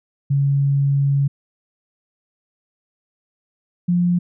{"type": "tone pair in turn", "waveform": "sine", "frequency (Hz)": [139.7, 176.01], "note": ["C#3", "F3"], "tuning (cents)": [14, 14], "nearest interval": "major third", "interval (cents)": 400, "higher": "second", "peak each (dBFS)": -14, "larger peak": "neither", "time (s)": [[0.3, 1.28], [3.88, 4.19]], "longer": "first", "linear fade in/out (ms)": 10, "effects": []}